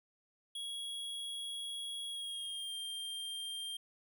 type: tone with pitch glide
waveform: square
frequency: 3322 to 3187 Hz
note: G#7 to G7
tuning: 0 to +28 cents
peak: -40 dBFS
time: 0.55-3.77 s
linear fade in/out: 5 ms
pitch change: -72 cents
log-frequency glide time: 2.08-2.74 s
effects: none